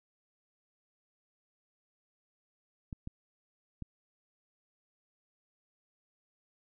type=clicks; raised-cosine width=5 ms; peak=-27 dBFS; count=3; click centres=2.928 / 3.074 / 3.823 s; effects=none